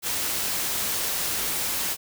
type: noise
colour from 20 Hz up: white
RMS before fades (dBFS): -27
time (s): 0.02-1.97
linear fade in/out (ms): 50
effects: none